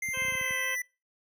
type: tone with pitch glide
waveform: square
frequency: 2093 to 1981.2 Hz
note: C7 to B6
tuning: 0 to +5 cents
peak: -31 dBFS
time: 0.02-0.82 s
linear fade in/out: 5 ms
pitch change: -95 cents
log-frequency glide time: 0.22-0.63 s
type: clicks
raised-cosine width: 5 ms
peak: -32 dBFS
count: 9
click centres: 0.087 / 0.173 / 0.22 / 0.25 / 0.283 / 0.322 / 0.352 / 0.412 / 0.508 s
type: harmonic tone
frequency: 521 Hz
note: C5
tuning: 7 cents flat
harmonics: 1 / 2 / 3 / 4 / 5 / 6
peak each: -42 / -42 / -40 / -37 / -39 / -40 dBFS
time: 0.13-0.76 s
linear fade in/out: 20 ms
effects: noise-tail reverb RT60 0.3 s tail -24 dB re dry + high-pass 80 Hz 12 dB/octave